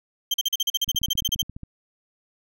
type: tone bursts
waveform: 35% pulse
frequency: 3148 Hz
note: G7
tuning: 7 cents sharp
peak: -18 dBFS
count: 16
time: 0.31-1.421 s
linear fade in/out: 5 ms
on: 31 ms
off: 41 ms
type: click train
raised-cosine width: 5 ms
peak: -24 dBFS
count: 12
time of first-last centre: 0.88-1.633 s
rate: 14.6 Hz
effects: none